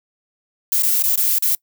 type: noise with dropouts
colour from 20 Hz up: violet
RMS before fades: -17 dBFS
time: 0.72-1.55 s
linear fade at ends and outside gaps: 2 ms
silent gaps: 0.824-0.832 / 1.024-1.037 / 1.158-1.175 / 1.385-1.423 s
effects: noise-tail reverb RT60 0.1 s tail -25 dB re dry